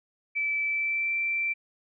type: tone with pitch glide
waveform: sine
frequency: 2314 to 2344 Hz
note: D7 to D7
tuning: -26 to -4 cents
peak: -25 dBFS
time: 0.35-1.54 s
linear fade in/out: 20 ms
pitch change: +22 cents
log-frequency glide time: 0.64-1.14 s
effects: none